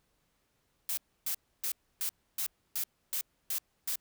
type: noise bursts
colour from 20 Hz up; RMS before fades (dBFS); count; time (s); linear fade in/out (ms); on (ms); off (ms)
blue; -33; 9; 0.89-3.957; 2; 83; 290
effects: pink hiss -75 dBFS RMS until 4 s